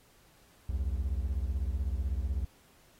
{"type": "beating tone pair", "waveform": "triangle", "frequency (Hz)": [62, 78], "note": ["B1", "D#2"], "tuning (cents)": [7, 5], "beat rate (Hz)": 16, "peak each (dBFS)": [-29, -32], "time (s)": [0.69, 2.45], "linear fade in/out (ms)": 5, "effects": ["pink hiss -63 dBFS RMS until 2.99 s", "AAC 48 kbps"]}